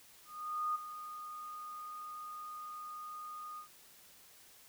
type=tone with ADSR envelope; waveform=sine; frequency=1230 Hz; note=D#6; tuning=20 cents flat; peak=-31 dBFS; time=0.25-3.68 s; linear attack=500 ms; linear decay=16 ms; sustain=-12 dB; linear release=100 ms; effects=white hiss -60 dBFS RMS until 4.68 s